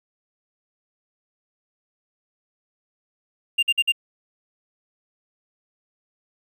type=tone bursts; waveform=triangle; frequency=2794 Hz; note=F7; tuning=in tune; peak=-14 dBFS; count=4; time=3.58-3.922 s; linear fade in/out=10 ms; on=48 ms; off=50 ms; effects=none